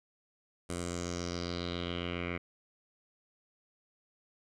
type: tone with low-pass filter sweep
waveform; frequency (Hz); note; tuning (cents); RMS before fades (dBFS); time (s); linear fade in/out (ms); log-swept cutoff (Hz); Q
10% pulse; 87.31; F2; 0; -37; 0.69-2.38; 10; 9100 to 2200; 4.2
effects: none